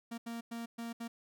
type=tone bursts at uneven times; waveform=45% pulse; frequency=232.3 Hz; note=A#3; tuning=6 cents flat; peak=-39 dBFS; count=5; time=0.11-0.18 / 0.26-0.41 / 0.51-0.66 / 0.78-0.93 / 1-1.08 s; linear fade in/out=10 ms; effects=none